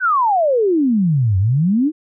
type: exponential two-way sweep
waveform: sine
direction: down then up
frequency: 1561 to 90.8 to 327.7 Hz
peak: -12 dBFS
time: 0-1.92 s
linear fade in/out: 50 ms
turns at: 1.38 s
effects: none